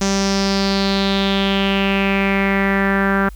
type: tone with low-pass filter sweep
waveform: sawtooth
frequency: 196 Hz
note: G3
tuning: in tune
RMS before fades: -17 dBFS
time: 0.01-3.29 s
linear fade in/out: 5 ms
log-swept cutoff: 6200 to 1500 Hz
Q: 4.6
effects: added 50 Hz sine -32 dBFS peak until 3.35 s + white hiss -51 dBFS RMS until 3.35 s